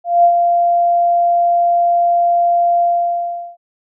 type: tone with ADSR envelope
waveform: sine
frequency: 693 Hz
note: F5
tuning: 14 cents flat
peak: -5 dBFS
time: 0.04-3.57 s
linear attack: 200 ms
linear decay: 77 ms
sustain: -5 dB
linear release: 750 ms
effects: none